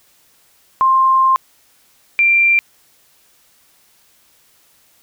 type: tone pair in turn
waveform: sine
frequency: 1055 / 2368 Hz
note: C6 / D7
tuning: +14 / +14 cents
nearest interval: octave + major second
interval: 1400 cents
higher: second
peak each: -9 dBFS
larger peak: neither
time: 0.81-1.36 / 2.19-2.59 s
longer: first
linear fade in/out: 0 ms
effects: white hiss -54 dBFS RMS until 5.02 s